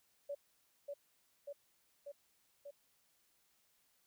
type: tone with echo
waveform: sine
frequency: 570 Hz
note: C#5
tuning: 48 cents sharp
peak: -39 dBFS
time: 0.29-0.35 s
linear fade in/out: 10 ms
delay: 590 ms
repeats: 4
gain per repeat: -2 dB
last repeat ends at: 2.71 s
effects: white hiss -75 dBFS RMS until 4.06 s

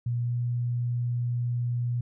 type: tone with pitch glide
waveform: sine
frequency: 120 to 120.97 Hz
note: B2 to B2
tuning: -49 to -35 cents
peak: -25 dBFS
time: 0.06-2.01 s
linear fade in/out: 5 ms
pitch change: +14 cents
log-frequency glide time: 0.23-0.33 s
effects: none

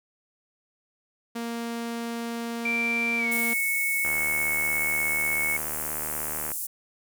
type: tone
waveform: sawtooth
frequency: 233.1 Hz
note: A#3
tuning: in tune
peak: -26 dBFS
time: 1.35-3.54 s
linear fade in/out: 10 ms
type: tone with pitch glide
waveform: sine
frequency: 2349 to 2204 Hz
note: D7 to C#7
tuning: 0 to -11 cents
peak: -24 dBFS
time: 2.65-5.57 s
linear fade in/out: 5 ms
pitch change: -111 cents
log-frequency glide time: 3.18-3.28 s
type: high-pass noise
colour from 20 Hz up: pink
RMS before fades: -32 dBFS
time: 3.31-6.67 s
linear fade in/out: 10 ms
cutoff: 8500 Hz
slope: 24 dB/octave
type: click train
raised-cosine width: 0.5 ms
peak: -20 dBFS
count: 190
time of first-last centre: 4.05-6.517 s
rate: 76.6 Hz
effects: none

